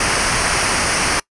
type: noise with comb filter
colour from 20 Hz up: pink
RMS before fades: -17 dBFS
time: 0-1.2 s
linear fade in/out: 5 ms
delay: 0.27 ms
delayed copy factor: -0.6
effects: noise-tail reverb RT60 0.1 s tail -23 dB re dry + resampled to 24000 Hz